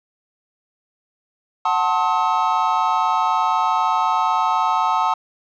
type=chord; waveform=triangle; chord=F# diminished seventh; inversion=none; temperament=just; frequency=740 / 888 / 1065.6 / 1278.7 Hz; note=F#5 / A5 / C6 / Eb6; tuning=0 / +16 / +31 / +47 cents; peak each=-21 / -18 / -21 / -20 dBFS; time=1.65-5.14 s; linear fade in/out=5 ms; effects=resampled to 16000 Hz